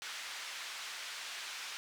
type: band-pass noise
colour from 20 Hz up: pink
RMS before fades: -44 dBFS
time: 0.02-1.77 s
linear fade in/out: 0 ms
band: 1600 to 6000 Hz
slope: 12 dB/octave
effects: none

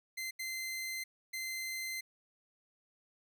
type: tone bursts at uneven times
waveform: sawtooth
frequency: 2072 Hz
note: C7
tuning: 17 cents flat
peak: -34 dBFS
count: 3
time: 0.17-0.31 / 0.39-1.04 / 1.33-2.01 s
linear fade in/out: 10 ms
effects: none

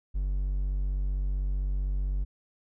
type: tone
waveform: triangle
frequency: 47.82 Hz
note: G1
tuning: 42 cents flat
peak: -24 dBFS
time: 0.14-2.25 s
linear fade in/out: 20 ms
effects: none

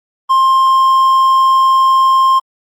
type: tone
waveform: triangle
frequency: 1058 Hz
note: C6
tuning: 19 cents sharp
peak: -5 dBFS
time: 0.29-2.4 s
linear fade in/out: 20 ms
effects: Opus 32 kbps

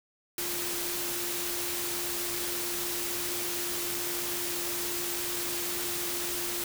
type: tone in noise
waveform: sine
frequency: 349.2 Hz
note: F4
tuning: in tune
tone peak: -39 dBFS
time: 0.38-6.64 s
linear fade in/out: 2 ms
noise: white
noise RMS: -33 dBFS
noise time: 0.38-6.64 s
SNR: -9 dB
effects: none

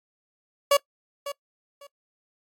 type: tone with echo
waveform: 30% pulse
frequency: 567 Hz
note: C#5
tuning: 39 cents sharp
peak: -13 dBFS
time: 0.71-0.77 s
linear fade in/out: 5 ms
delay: 550 ms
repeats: 2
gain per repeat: -14 dB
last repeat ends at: 1.87 s
effects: noise-tail reverb RT60 0.1 s tail -22 dB re dry + AAC 64 kbps

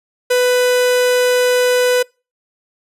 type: tone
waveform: 45% pulse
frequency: 497.2 Hz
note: B4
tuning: 12 cents sharp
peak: -11 dBFS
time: 0.3-2.03 s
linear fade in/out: 10 ms
effects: noise-tail reverb RT60 0.3 s tail -26 dB re dry + resampled to 32000 Hz

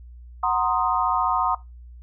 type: chord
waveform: sine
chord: C half-diminished seventh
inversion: second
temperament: equal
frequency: 740 / 932.3 / 1046.5 / 1244.5 Hz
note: Gb5 / Bb5 / C6 / Eb6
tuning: 0 / 0 / 0 / 0 cents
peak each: -25 dBFS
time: 0.43-1.55 s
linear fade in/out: 5 ms
effects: noise-tail reverb RT60 0.2 s tail -18 dB re dry + added 60 Hz sine -40 dBFS peak until 2.02 s

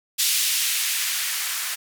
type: noise with band-pass filter sweep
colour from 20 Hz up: violet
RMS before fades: -24 dBFS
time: 0.18-1.76 s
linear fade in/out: 20 ms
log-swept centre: 3200 to 1300 Hz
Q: 1.1
effects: none

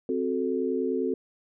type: chord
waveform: sine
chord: F# diminished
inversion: second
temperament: equal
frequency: 261.6 / 370 / 440 Hz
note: C4 / F#4 / A4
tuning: 0 / 0 / 0 cents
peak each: -29 dBFS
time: 0.09-1.14 s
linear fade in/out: 2 ms
effects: none

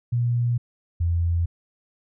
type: tone pair in turn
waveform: sine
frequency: 120 / 85.03 Hz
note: B2 / F2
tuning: -49 / -46 cents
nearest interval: tritone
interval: 597 cents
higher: first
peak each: -19 dBFS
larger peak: neither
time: 0.12-0.58 / 1-1.46 s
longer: neither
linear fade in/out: 10 ms
effects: none

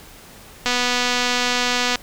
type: click train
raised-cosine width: 0.2 ms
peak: -3 dBFS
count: 320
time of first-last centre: 0.66-1.957 s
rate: 246 Hz
effects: pink hiss -43 dBFS RMS until 2.02 s

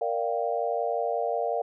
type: chord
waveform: sine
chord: G minor seventh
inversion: first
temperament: equal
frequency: 466.2 / 587.3 / 698.5 / 784 Hz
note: Bb4 / D5 / F5 / G5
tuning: 0 / 0 / 0 / 0 cents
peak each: -30 / -31 / -29 / -34 dBFS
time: 0.01-1.62 s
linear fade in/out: 5 ms
effects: none

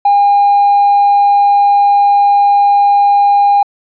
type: tone with hard clipping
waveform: sine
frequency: 810 Hz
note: G#5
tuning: 43 cents flat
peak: -6 dBFS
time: 0.05-3.63 s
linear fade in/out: 5 ms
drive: 1 dB
effects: resampled to 11025 Hz

